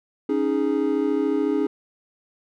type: chord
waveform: triangle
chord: C# suspended second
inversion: none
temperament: equal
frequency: 277.2 / 311.1 / 415.3 Hz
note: C#4 / D#4 / G#4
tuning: 0 / 0 / 0 cents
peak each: -22 dBFS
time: 0.29-1.67 s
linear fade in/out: 5 ms
effects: none